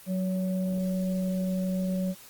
sine tone pair together, 185 / 563.1 Hz, F#3 / C#5, 0 / +27 cents, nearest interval octave + perfect fifth, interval 1927 cents, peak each -26 / -35 dBFS, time 0.06-2.15 s, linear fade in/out 50 ms, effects white hiss -50 dBFS RMS until 2.29 s + Opus 24 kbps

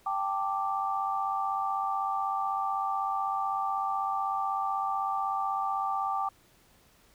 sine chord, G suspended second, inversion none, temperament equal, 784 / 880 / 1174.7 Hz, G5 / A5 / D6, 0 / 0 / 0 cents, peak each -31 / -35 / -31 dBFS, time 0.06-6.29 s, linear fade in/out 5 ms, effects pink hiss -62 dBFS RMS until 7.14 s

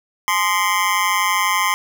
25% pulse tone with amplitude modulation, 1040 Hz, C6, 11 cents flat, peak -8 dBFS, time 0.28-1.74 s, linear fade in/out 0 ms, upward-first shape sine, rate 188 Hz, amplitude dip 90%, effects none

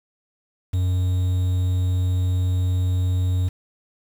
triangle tone with quantisation, 91.4 Hz, F#2, 21 cents flat, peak -16 dBFS, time 0.73-3.49 s, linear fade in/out 10 ms, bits 7, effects none

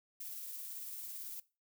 violet noise with tremolo, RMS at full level -44 dBFS, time 0.2-1.4 s, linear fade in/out 5 ms, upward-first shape sine, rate 18 Hz, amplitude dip 25%, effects noise-tail reverb RT60 0.3 s tail -20 dB re dry

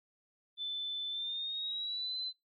sine tone with pitch glide, 3520 to 4043 Hz, A7 to B7, 0 to +40 cents, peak -35 dBFS, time 0.57-2.33 s, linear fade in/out 50 ms, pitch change +240 cents, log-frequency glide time 1.1-2.15 s, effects noise-tail reverb RT60 0.2 s tail -26 dB re dry + AAC 48 kbps

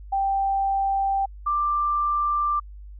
sine tone pair in turn, 784 / 1181.5 Hz, G5 / D6, 0 / +10 cents, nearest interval perfect fifth, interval 710 cents, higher second, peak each -20 dBFS, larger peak neither, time 0.12-1.26 / 1.46-2.6 s, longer neither, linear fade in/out 10 ms, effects added 50 Hz sine -38 dBFS peak until 2.99 s

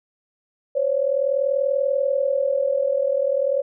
sine tone pair together, 522.6 / 563 Hz, C5 / C#5, -2 / +27 cents, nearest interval minor second, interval 129 cents, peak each -22 / -20 dBFS, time 0.75-3.62 s, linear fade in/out 10 ms, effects none

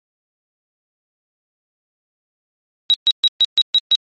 sine tone bursts, 3855 Hz, B7, 43 cents flat, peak -9 dBFS, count 7, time 2.9-3.953 s, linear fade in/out 0 ms, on 39 ms, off 130 ms, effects MP3 32 kbps

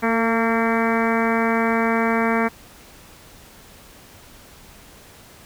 harmonic tone with a mistuned harmonic, 228.3 Hz, A#3, 36 cents flat, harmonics 1 / 2 / 3 / 4 / 5 / 6 / 7 / 8 / 9 / 10, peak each -21 / -24 / -26 / -27 / -28 / -29 / -29 / -30 / -31 / -31 dBFS, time 0.02-2.49 s, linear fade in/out 20 ms, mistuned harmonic 2, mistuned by -20 cents, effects pink hiss -46 dBFS RMS until 5.45 s

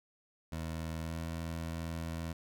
20% pulse tone with pitch glide, 80.9 to 82.41 Hz, E2 to E2, -32 to 0 cents, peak -32 dBFS, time 0.52-2.33 s, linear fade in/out 5 ms, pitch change +32 cents, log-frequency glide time 1.03-1.19 s, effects none

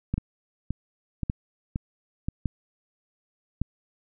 two click trains, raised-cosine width 5 ms, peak -13 / -15 dBFS, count 4 / 5, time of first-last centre 0.14-3.616 / 0.18-2.285 s, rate 0.863 / 1.9 Hz, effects none

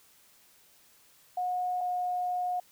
sine tone pair in turn, 725 / 721.3 Hz, F#5 / F#5, -35 / -44 cents, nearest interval unison, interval 9 cents, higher first, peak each -28 dBFS, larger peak neither, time 1.37-1.81 / 1.81-2.6 s, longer second, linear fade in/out 5 ms, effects white hiss -61 dBFS RMS until 2.71 s

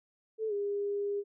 sine tone with pitch glide, 439.6 to 405.5 Hz, A4 to G#4, -2 to -41 cents, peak -30 dBFS, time 0.38-1.24 s, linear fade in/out 50 ms, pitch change -139 cents, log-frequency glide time 0.48-0.53 s, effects none

